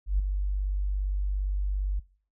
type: tone with ADSR envelope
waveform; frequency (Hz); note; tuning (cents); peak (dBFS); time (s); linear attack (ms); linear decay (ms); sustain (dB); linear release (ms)
sine; 48.72; G1; -10; -18; 0.06-2; 130; 11; -6; 13
effects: noise-tail reverb RT60 0.5 s tail -24 dB re dry + tanh soft clip ceiling -14 dBFS